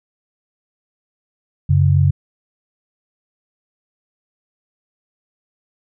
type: tone pair together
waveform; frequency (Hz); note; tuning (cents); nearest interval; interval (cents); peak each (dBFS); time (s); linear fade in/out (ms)
sine; 93.1 / 139.49; F#2 / C#3; +11 / +11; perfect fifth; 700; -13; 1.69-2.11; 10
effects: none